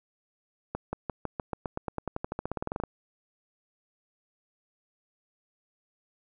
accelerating click train, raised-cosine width 1 ms, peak -17 dBFS, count 24, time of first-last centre 0.75-2.837 s, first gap 180 ms, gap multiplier 0.93, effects none

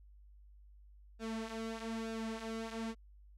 sawtooth tone with flanger, 224.5 Hz, A3, 35 cents sharp, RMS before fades -41 dBFS, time 1.19-2.95 s, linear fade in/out 50 ms, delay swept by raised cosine 0.95 to 5.65 ms, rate 1.1 Hz, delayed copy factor -0.65, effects added 50 Hz sine -56 dBFS peak until 3.37 s + low-pass 8000 Hz 12 dB/octave

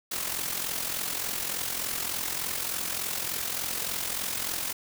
white noise with amplitude modulation, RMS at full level -29 dBFS, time 0.11-4.73 s, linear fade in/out 10 ms, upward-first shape sine, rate 43.4 Hz, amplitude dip 60%, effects none

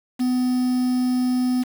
triangle tone with quantisation, 251.4 Hz, B3, 31 cents sharp, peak -16 dBFS, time 0.19-1.64 s, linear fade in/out 20 ms, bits 6, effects none

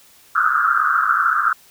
pink band-pass noise, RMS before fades -17 dBFS, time 0.35-1.53 s, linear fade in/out 5 ms, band 1200 to 1500 Hz, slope 96 dB/octave, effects white hiss -50 dBFS RMS until 1.7 s

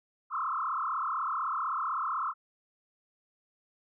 sine tone with frequency modulation, 1196 Hz, D6, 31 cents sharp, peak -29 dBFS, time 0.3-2.34 s, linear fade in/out 50 ms, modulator 35.9 Hz, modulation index 4.6, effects none

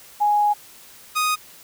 sine / sawtooth tone pair in turn, 830.6 / 1244.5 Hz, G#5 / D#6, 0 / 0 cents, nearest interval perfect fifth, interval 700 cents, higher second, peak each -15 dBFS, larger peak neither, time 0.2-0.54 / 1.15-1.36 s, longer first, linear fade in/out 20 ms, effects white hiss -46 dBFS RMS until 1.63 s

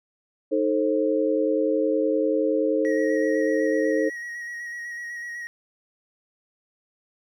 sine chord, A diminished, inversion second, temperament equal with one note detuned, 311.1 / 440 / 530.6 Hz, Eb4 / A4 / C5, 0 / 0 / +24 cents, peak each -24 dBFS, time 0.51-4.1 s, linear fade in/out 20 ms
triangle tone with vibrato, 1900 Hz, A#6, 33 cents sharp, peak -30 dBFS, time 2.85-5.47 s, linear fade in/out 0 ms, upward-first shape square, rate 8 Hz, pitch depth 20 cents each way
effects none

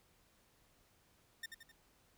sawtooth tone with echo, 1817 Hz, A#6, 45 cents flat, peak -38 dBFS, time 1.43-1.46 s, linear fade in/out 5 ms, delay 86 ms, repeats 3, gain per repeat -6 dB, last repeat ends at 1.718 s, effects pink hiss -71 dBFS RMS until 2.17 s

